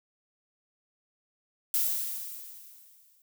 violet noise with exponential decay, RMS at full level -25 dBFS, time 1.74-3.22 s, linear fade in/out 2 ms, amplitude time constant 320 ms, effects none

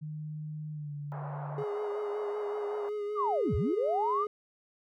sine tone with pitch glide, 152.9 to 145.49 Hz, D#3 to D3, -30 to -16 cents, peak -36 dBFS, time 0.01-1.64 s, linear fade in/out 20 ms, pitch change -86 cents, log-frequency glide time 0.71-0.93 s
pink band-pass noise, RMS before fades -43 dBFS, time 1.12-2.89 s, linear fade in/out 0 ms, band 580 to 1100 Hz, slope 24 dB/octave
triangle tone with vibrato, 415.6 Hz, G#4, 1 cent sharp, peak -30 dBFS, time 1.58-4.27 s, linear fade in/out 2 ms, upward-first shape sine, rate 5.3 Hz, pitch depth 28 cents each way
sine linear two-way sweep, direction down then up, 1274 to 61.1 to 1274 Hz, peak -27 dBFS, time 3.15-4.27 s, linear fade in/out 50 ms, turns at 3.55 s
effects none

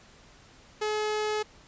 sawtooth tone, 426 Hz, G#4, 44 cents sharp, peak -23 dBFS, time 0.81-1.43 s, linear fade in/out 10 ms, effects pink hiss -55 dBFS RMS until 1.67 s + resampled to 16000 Hz

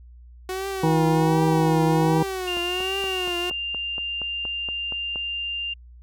sawtooth tone with vibrato, 369.4 Hz, F#4, 3 cents flat, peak -23 dBFS, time 0.49-3.5 s, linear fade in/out 2 ms, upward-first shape triangle, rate 1.3 Hz, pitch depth 110 cents each way
harmonic tone, 160 Hz, D#3, 49 cents sharp, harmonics 1 / 2 / 3 / 5 / 6, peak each -20 / -23 / -25 / -27 / -28 dBFS, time 0.83-2.23 s, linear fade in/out 5 ms
sine tone, 2794 Hz, F7, in tune, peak -26 dBFS, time 2.47-5.74 s, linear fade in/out 10 ms
click train, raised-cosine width 1 ms, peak -23 dBFS, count 12, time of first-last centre 2.57-5.158 s, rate 4.25 Hz
effects added 60 Hz sine -43 dBFS peak until 6.02 s

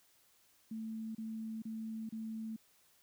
sine tone bursts, 221.6 Hz, A3, 13 cents sharp, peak -39 dBFS, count 4, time 0.71-2.563 s, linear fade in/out 5 ms, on 440 ms, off 31 ms, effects white hiss -69 dBFS RMS until 3.02 s

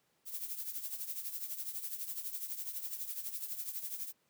violet noise with tremolo, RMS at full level -38 dBFS, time 0.25-4.13 s, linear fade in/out 50 ms, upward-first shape triangle, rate 12 Hz, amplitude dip 75%, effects pink hiss -75 dBFS RMS until 4.29 s + high-pass 150 Hz 12 dB/octave

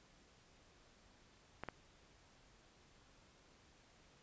clicks, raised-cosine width 0.5 ms, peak -28 dBFS, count 2, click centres 1.636 / 1.687 s, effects pink hiss -67 dBFS RMS until 4.22 s + resampled to 16000 Hz

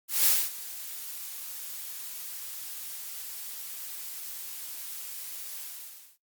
blue noise with ADSR envelope, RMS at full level -21 dBFS, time 0.08-6.18 s, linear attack 180 ms, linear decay 240 ms, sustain -18 dB, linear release 560 ms, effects noise-tail reverb RT60 0.2 s tail -26 dB re dry + Opus 48 kbps

